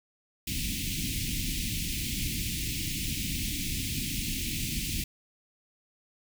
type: band-stop noise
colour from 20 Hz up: pink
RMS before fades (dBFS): -32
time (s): 0.47-5.04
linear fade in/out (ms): 5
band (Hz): 310 to 2200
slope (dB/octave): 48
effects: none

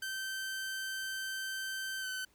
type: tone with pitch glide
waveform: sawtooth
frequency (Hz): 1550 to 1523.4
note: G6 to G6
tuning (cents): -20 to -50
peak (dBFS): -33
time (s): 0.02-2.25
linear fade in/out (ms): 5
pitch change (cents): -30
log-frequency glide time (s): 2-2.07
effects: pink hiss -69 dBFS RMS until 2.34 s

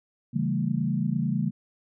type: chord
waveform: sine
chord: A dominant seventh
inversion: first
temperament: equal with one note detuned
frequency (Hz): 138.59 / 164.81 / 196 / 224.9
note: C#3 / E3 / G3 / A3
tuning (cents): 0 / 0 / 0 / +38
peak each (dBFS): -29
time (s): 0.33-1.51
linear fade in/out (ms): 20
effects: none

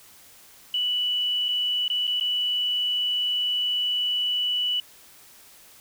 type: tone with dropouts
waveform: sine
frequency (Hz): 2960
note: F#7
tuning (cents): 0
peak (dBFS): -22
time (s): 0.74-4.8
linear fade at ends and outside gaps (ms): 2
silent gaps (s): 1.484-1.488 / 1.88-1.9 / 2.07-2.076 / 2.199-2.209
effects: white hiss -51 dBFS RMS until 5.8 s

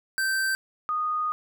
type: tone pair in turn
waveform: square / sine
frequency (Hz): 1557 / 1235.8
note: G6 / D#6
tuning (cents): -12 / -12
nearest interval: major third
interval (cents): 400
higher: first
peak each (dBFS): -24 / -24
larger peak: neither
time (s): 0.18-0.55 / 0.89-1.32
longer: second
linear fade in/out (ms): 0
effects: none

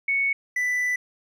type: tone pair in turn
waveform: sine / triangle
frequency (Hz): 2217 / 1985.6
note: C#7 / B6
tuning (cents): 0 / +9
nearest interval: major second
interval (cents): 191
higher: first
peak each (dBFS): -20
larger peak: neither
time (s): 0.08-0.33 / 0.56-0.96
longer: second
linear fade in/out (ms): 5
effects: none

